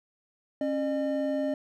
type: tone pair together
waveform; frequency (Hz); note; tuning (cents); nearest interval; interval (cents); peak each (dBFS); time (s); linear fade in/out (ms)
triangle; 273.1 / 605.7; C#4 / D#5; -26 / -47; octave + major second; 1379; -27 / -27; 0.61-1.54; 2
effects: none